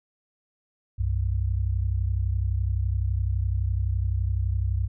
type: tone pair together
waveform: sine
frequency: 63.9 / 95.74 Hz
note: C2 / G2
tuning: -40 / -40 cents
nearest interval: perfect fifth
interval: 700 cents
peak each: -25 dBFS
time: 0.98-4.88 s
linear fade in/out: 20 ms
effects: none